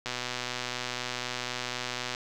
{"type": "click train", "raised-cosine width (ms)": 0.2, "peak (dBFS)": -15, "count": 260, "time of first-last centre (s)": [0.06, 2.149], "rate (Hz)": 124, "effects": []}